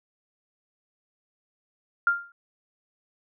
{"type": "tone with exponential decay", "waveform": "sine", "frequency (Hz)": 1396.9, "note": "F6", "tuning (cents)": 0, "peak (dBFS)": -15, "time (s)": [2.07, 2.32], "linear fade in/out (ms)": 2, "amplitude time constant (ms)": 54, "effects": []}